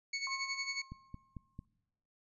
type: tone with tremolo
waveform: 25% pulse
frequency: 2217 Hz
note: C#7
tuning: in tune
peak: -30 dBFS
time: 0.13-0.82 s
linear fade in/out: 5 ms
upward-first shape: sine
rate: 11 Hz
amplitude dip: 65%
type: tone with exponential decay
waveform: sine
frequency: 1070 Hz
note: C6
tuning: 38 cents sharp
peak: -39 dBFS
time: 0.27-1.65 s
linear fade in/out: 1 ms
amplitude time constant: 300 ms
type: click train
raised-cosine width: 5 ms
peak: -32 dBFS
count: 4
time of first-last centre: 0.92-1.591 s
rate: 4.47 Hz
effects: noise-tail reverb RT60 1.0 s tail -24 dB re dry + resampled to 22050 Hz